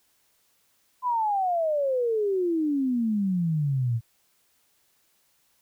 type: exponential sweep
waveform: sine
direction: down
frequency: 1022 to 111.1 Hz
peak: -22 dBFS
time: 1.02-4.01 s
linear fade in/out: 50 ms
effects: white hiss -67 dBFS RMS until 5.61 s